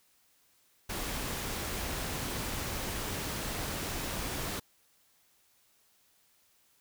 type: tone in noise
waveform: sine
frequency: 253.3 Hz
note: B3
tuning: 44 cents sharp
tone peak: -45 dBFS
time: 2.29-2.55 s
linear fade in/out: 10 ms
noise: pink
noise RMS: -36 dBFS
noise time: 0.89-4.6 s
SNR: -12 dB
effects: white hiss -68 dBFS RMS until 6.8 s